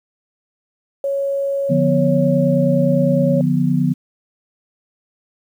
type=tone; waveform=sine; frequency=554.4 Hz; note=C#5; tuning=in tune; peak=-17 dBFS; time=1.04-3.41 s; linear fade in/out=2 ms
type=chord; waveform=sine; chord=B diminished; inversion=first; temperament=just; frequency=148.16 / 177.8 / 246.9 Hz; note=D3 / F3 / B3; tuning=+16 / +31 / 0 cents; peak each=-18 dBFS; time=1.69-3.94 s; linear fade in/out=20 ms
effects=8-bit